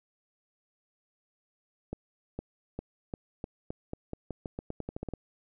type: accelerating click train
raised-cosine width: 2 ms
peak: -22 dBFS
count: 18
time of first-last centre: 1.93-5.137 s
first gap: 460 ms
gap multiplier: 0.87
effects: none